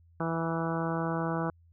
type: harmonic tone with a mistuned harmonic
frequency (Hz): 164.81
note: E3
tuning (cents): 0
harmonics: 1 / 2 / 3 / 4 / 5 / 6 / 7 / 8 / 9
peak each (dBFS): -32 / -35 / -37 / -38 / -39 / -40 / -40 / -41 / -42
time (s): 0.2-1.5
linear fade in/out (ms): 2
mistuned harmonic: 6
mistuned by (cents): -18
effects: added 84 Hz sine -57 dBFS peak until 1.72 s